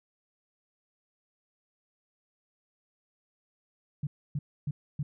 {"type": "tone bursts", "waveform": "sine", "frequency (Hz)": 144.9, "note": "D3", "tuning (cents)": -23, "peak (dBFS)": -28, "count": 4, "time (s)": [4.03, 5.03], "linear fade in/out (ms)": 5, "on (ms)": 40, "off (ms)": 280, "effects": []}